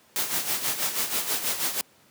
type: noise with tremolo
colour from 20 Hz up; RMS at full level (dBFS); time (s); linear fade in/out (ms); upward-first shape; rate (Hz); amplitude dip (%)
white; -25; 0.16-1.81; 0; sine; 6.2; 65
effects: pink hiss -58 dBFS RMS until 2.1 s + high-pass 150 Hz 12 dB/octave